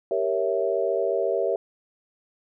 sine chord, G diminished seventh, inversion none, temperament equal, 392 / 466.2 / 554.4 / 659.3 Hz, G4 / Bb4 / Db5 / Fb5, 0 / 0 / 0 / 0 cents, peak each -27 dBFS, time 0.11-1.56 s, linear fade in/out 2 ms, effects none

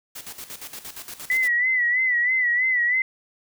white noise with tremolo, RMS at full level -36 dBFS, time 0.15-1.48 s, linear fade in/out 10 ms, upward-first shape square, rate 8.6 Hz, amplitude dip 70%
sine tone with vibrato, 1981 Hz, B6, 5 cents sharp, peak -18 dBFS, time 1.3-3.02 s, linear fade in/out 2 ms, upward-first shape sine, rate 3.1 Hz, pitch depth 74 cents each way
effects none

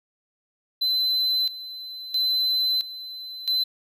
triangle tone with tremolo, 4045 Hz, B7, 41 cents sharp, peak -19 dBFS, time 0.81-3.64 s, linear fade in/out 10 ms, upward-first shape square, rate 0.75 Hz, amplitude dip 80%, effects none

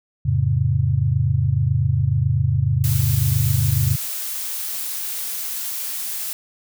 sine chord, F augmented, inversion none, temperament just, 87.31 / 109.13 / 136.42 Hz, F2 / A2 / C#3, 0 / -14 / -27 cents, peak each -22 / -20 / -19 dBFS, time 0.25-3.96 s, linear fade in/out 10 ms
blue noise, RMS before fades -27 dBFS, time 2.84-6.33 s, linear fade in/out 0 ms
effects none

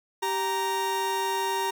40% pulse tone pair together, 388.8 / 933 Hz, G4 / A#5, -14 / +1 cents, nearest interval octave + minor third, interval 1515 cents, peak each -30 / -26 dBFS, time 0.22-1.71 s, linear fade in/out 10 ms, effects none

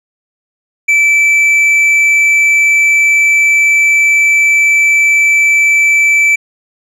triangle tone with tanh clipping, 2319 Hz, D7, 22 cents flat, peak -7 dBFS, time 0.88-6.36 s, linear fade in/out 10 ms, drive 9 dB, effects none

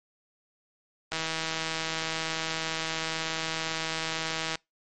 click train, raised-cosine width 0.2 ms, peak -13 dBFS, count 554, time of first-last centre 1.12-4.555 s, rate 161 Hz, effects noise-tail reverb RT60 0.2 s tail -26 dB re dry + MP3 48 kbps

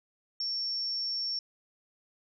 sine tone, 5460 Hz, F8, 40 cents flat, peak -30 dBFS, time 0.4-1.39 s, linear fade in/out 2 ms, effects none

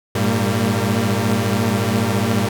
sawtooth tone cluster, 100.9 / 115.3 / 197.1 / 227.6 Hz, G#2 / A#2 / G3 / A#3, -49 / -19 / +10 / -41 cents, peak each -18 dBFS, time 0.15-2.49 s, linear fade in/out 5 ms, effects none

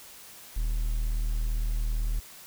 triangle tone, 38.89 Hz, D#1, in tune, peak -23 dBFS, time 0.56-2.2 s, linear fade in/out 10 ms, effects white hiss -48 dBFS RMS until 2.46 s

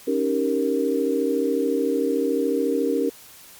sine chord, Eb dominant seventh, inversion third, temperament equal, 277.2 / 311.1 / 392 / 466.2 Hz, Db4 / Eb4 / G4 / Bb4, 0 / 0 / 0 / 0 cents, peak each -24 / -27 / -26 / -23 dBFS, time 0.07-3.1 s, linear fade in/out 10 ms, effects white hiss -46 dBFS RMS until 3.59 s + MP3 96 kbps

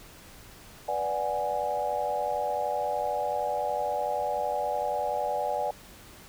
sine chord, G# half-diminished seventh, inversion first, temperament equal, 493.9 / 587.3 / 740 / 830.6 Hz, B4 / D5 / F#5 / G#5, 0 / 0 / 0 / 0 cents, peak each -35 / -31 / -32 / -31 dBFS, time 0.88-5.71 s, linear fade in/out 5 ms, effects pink hiss -50 dBFS RMS until 6.28 s

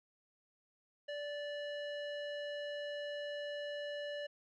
square tone with low-pass filter, 583 Hz, D5, 13 cents flat, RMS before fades -42 dBFS, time 1.08-4.27 s, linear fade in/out 10 ms, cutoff 3000 Hz, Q 1.7, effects none

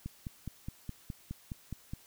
click train, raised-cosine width 5 ms, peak -26 dBFS, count 10, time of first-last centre 0.06-1.935 s, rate 4.8 Hz, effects white hiss -60 dBFS RMS until 2.06 s

